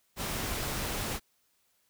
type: noise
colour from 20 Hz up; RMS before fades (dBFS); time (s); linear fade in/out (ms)
pink; -34; 0.16-1.2; 50
effects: white hiss -72 dBFS RMS until 1.89 s